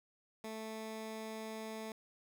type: tone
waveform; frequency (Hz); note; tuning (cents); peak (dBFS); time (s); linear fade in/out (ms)
15% pulse; 220; A3; 0; -36; 0.44-1.92; 2
effects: none